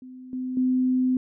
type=tone with level steps; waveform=sine; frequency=255.5 Hz; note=C4; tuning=41 cents flat; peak=-39 / -27 / -19 dBFS; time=0.02-1.17 s; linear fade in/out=2 ms; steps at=0.33 / 0.57 s; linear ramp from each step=2 ms; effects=none